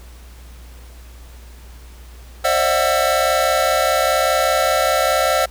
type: tone cluster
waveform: square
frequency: 533 / 598 / 658 / 739 / 1339 Hz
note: C5 / D5 / E5 / F#5 / E6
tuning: +32 / +31 / -3 / -2 / +27 cents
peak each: -22 dBFS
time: 2.44-5.46 s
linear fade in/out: 10 ms
effects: added 60 Hz sine -37 dBFS peak until 5.5 s + pink hiss -47 dBFS RMS until 5.5 s